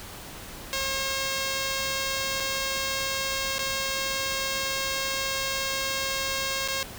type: tone with dropouts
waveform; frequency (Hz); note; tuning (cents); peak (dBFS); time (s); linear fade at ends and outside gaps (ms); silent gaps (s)
5% pulse; 539; C#5; -49; -15; 0.73-6.83; 0; 2.4-2.404 / 3.583-3.591 / 6.678-6.684
effects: pink hiss -41 dBFS RMS until 6.98 s